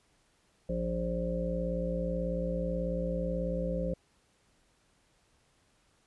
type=harmonic tone; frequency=58.27 Hz; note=A#1; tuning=in tune; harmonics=1 / 3 / 5 / 7 / 9 / 10; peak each=-36 / -34 / -43 / -44 / -34 / -43 dBFS; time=0.69-3.94 s; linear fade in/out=5 ms; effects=pink hiss -69 dBFS RMS until 6.06 s + resampled to 24000 Hz

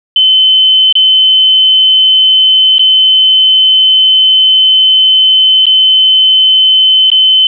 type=tone with dropouts; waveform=sine; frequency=3056 Hz; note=G7; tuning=45 cents flat; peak=-3 dBFS; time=0.16-7.47 s; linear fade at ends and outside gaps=2 ms; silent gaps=0.926-0.953 / 2.783-2.793 / 5.656-5.666 / 7.102-7.116 s; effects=none

